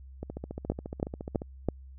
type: two click trains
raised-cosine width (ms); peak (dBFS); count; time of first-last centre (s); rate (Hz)
2; -13 / -23; 4 / 18; 0.7-1.687 / 0.23-1.419; 3.04 / 14.3
effects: added 66 Hz sine -45 dBFS peak until 1.98 s